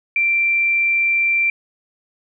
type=tone; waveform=sine; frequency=2355 Hz; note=D7; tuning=4 cents sharp; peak=-14 dBFS; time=0.16-1.5 s; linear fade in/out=2 ms; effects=none